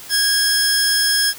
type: tone pair together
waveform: sawtooth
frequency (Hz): 1642 / 5237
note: G#6 / E8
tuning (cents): -20 / -12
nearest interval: octave + minor sixth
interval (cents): 2008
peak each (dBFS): -15 / -14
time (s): 0.09-1.34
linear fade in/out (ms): 50
effects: white hiss -37 dBFS RMS until 1.38 s